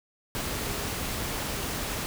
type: tone in noise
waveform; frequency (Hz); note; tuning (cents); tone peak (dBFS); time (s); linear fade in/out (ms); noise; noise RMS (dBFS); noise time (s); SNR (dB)
sine; 410; G#4; -22; -41; 0.63-0.87; 0; pink; -32; 0.35-2.06; -12
effects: none